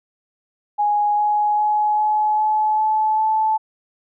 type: tone with pitch steps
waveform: sine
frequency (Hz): 830.6 / 837.3 / 844.1 / 851 / 857.9 / 864.9 / 871.9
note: G#5 / G#5 / G#5 / G#5 / A5 / A5 / A5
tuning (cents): 0 / +14 / +28 / +42 / -44 / -30 / -16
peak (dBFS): -15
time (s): 0.78-3.58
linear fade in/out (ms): 20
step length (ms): 400
effects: none